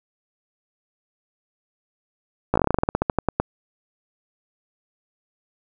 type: slowing click train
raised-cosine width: 1 ms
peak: -4 dBFS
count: 18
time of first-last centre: 2.54-3.4 s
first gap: 16 ms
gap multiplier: 1.13
effects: none